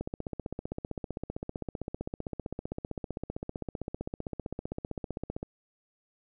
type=click train; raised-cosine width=2 ms; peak=-21 dBFS; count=85; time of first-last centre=0.01-5.429 s; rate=15.5 Hz; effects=none